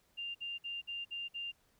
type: tone bursts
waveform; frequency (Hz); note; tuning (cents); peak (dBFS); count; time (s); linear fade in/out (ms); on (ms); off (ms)
sine; 2794; F7; 0; -38; 6; 0.17-1.52; 20; 180; 54
effects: pink hiss -72 dBFS RMS until 1.79 s